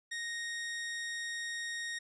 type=tone; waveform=sawtooth; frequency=1864.7 Hz; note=A#6; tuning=in tune; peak=-33 dBFS; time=0.11-1.99 s; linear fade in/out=10 ms; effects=resampled to 22050 Hz